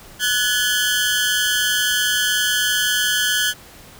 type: tone cluster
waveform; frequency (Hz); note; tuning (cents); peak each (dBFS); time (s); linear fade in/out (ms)
sawtooth; 1480 / 1703 / 3143; F#6 / G#6 / G7; 0 / +43 / +4; -18; 0.19-3.54; 50
effects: pink hiss -43 dBFS RMS until 3.99 s